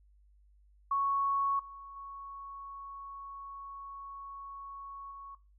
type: tone with level steps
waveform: sine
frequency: 1108.7 Hz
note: C#6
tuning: in tune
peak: -27 / -45 / -42 / -44 dBFS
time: 0.91-5.35 s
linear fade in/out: 5 ms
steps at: 1.59 / 1.96 / 5.11 s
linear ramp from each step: 5 ms
effects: noise-tail reverb RT60 0.3 s tail -19 dB re dry + added 50 Hz sine -60 dBFS peak until 5.58 s